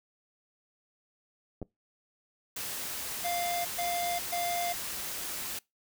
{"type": "clicks", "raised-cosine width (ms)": 2, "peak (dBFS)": -26, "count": 2, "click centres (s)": [1.617, 1.627]}
{"type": "noise", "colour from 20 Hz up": "white", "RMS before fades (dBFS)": -37, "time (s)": [2.56, 5.59], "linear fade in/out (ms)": 5}
{"type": "tone bursts", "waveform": "square", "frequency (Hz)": 698.5, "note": "F5", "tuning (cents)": 0, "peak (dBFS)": -31, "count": 3, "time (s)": [3.24, 4.73], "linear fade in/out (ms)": 10, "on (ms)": 410, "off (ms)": 130}
{"effects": ["noise-tail reverb RT60 0.2 s tail -24 dB re dry"]}